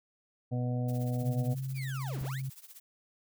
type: harmonic tone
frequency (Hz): 123.47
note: B2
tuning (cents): 0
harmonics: 1 / 2 / 4 / 5 / 6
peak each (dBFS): -30 / -36 / -42 / -44 / -46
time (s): 0.51-1.55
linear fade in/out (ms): 20
type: noise with tremolo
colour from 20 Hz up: blue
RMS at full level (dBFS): -48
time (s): 0.88-2.8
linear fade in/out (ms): 5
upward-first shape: triangle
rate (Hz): 16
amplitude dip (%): 90
type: tone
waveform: sine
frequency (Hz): 133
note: C3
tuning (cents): +29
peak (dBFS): -33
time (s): 1.22-2.5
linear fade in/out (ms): 10
type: linear two-way sweep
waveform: 35% pulse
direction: down then up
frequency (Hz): 2500 to 30.57 to 2500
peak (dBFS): -40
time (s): 1.74-2.42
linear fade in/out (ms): 50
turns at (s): 2.22
effects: none